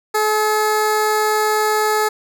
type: tone with notch filter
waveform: 15% pulse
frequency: 428 Hz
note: A4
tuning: 48 cents flat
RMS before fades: -17 dBFS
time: 0.14-2.09 s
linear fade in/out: 10 ms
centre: 3100 Hz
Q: 1.5
effects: none